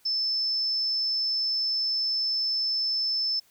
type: tone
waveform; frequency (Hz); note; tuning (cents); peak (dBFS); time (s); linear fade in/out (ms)
sine; 5270; E8; -1; -24; 0.05-3.4; 10
effects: white hiss -62 dBFS RMS until 3.5 s